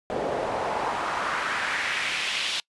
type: noise with band-pass filter sweep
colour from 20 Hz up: pink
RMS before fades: -28 dBFS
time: 0.1-2.6 s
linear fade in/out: 0 ms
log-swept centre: 490 to 3500 Hz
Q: 1.9
effects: noise-tail reverb RT60 0.1 s tail -25 dB re dry + resampled to 24000 Hz

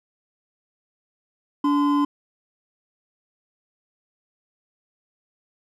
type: tone pair together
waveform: triangle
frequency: 288.5 / 1028 Hz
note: D4 / C6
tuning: -31 / -31 cents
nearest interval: octave + minor seventh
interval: 2200 cents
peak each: -16 / -22 dBFS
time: 1.64-2.05 s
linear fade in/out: 5 ms
effects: none

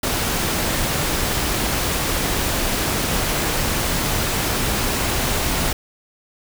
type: noise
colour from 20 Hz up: pink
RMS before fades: -21 dBFS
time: 0.03-5.73 s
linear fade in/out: 5 ms
effects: none

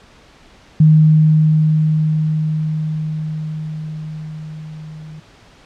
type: tone with level ramp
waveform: sine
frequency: 155.56 Hz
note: D#3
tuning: in tune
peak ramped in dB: -5 to -31 dBFS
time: 0.8-5.2 s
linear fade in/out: 5 ms
effects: pink hiss -46 dBFS RMS until 5.65 s + low-pass 5000 Hz 12 dB/octave

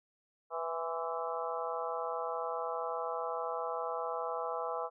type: harmonic tone with a mistuned harmonic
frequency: 164.81 Hz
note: E3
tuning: in tune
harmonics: 3 / 4 / 5 / 6 / 7 / 8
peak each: -39 / -40 / -41 / -42 / -42 / -43 dBFS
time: 0.5-4.9 s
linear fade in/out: 50 ms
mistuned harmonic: 6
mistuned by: +56 cents
effects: none

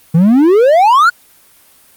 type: exponential sweep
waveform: triangle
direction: up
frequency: 155.56 to 1480 Hz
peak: -3 dBFS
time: 0.14-1.1 s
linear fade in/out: 10 ms
effects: white hiss -46 dBFS RMS until 1.96 s + Opus 32 kbps

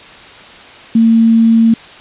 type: tone with quantisation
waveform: sine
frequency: 227 Hz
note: A#3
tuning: 46 cents flat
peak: -5 dBFS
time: 0.95-1.74 s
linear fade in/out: 5 ms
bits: 5
effects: white hiss -35 dBFS RMS until 2 s + resampled to 8000 Hz

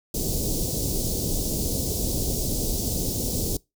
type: band-stop noise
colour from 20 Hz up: pink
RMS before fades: -26 dBFS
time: 0.14-3.57 s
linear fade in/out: 5 ms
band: 520 to 4800 Hz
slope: 24 dB/octave
effects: noise-tail reverb RT60 0.2 s tail -23 dB re dry

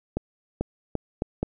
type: accelerating click train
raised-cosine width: 2 ms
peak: -12 dBFS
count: 5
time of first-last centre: 0.17-1.43 s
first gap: 440 ms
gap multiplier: 0.78
effects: none

